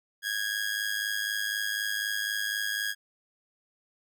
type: tone with amplitude modulation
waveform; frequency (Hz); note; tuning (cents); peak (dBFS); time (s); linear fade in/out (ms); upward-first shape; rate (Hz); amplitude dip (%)
sawtooth; 1647; G#6; -15; -22; 0.22-2.95; 50; sine; 104; 70
effects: none